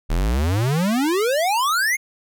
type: exponential sweep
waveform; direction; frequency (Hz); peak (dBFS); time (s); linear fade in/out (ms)
square; up; 36.71 to 2201; -18; 0.09-1.97; 20
effects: none